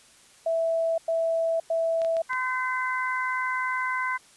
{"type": "tone bursts", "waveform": "sine", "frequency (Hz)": 658, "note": "E5", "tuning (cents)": -3, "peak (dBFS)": -22, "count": 3, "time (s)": [0.46, 2.22], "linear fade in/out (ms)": 5, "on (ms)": 520, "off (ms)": 100}
{"type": "clicks", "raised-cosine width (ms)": 0.2, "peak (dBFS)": -24, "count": 4, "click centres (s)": [2.018, 2.048, 2.168, 2.332]}
{"type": "harmonic tone", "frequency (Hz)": 511, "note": "C5", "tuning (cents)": -41, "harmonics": [2, 3, 4], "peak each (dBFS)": [-28, -30, -31], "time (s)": [2.29, 4.18], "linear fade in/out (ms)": 20}
{"effects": ["white hiss -55 dBFS RMS until 4.36 s", "resampled to 24000 Hz"]}